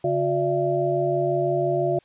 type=tone cluster; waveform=sine; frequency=141.6 / 359.8 / 588 / 674 Hz; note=C#3 / F#4 / D5 / E5; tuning=+37 / -48 / +2 / +38 cents; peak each=-28 / -24 / -27 / -24 dBFS; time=0.04-1.99 s; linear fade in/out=5 ms; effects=white hiss -59 dBFS RMS until 2.04 s + resampled to 8000 Hz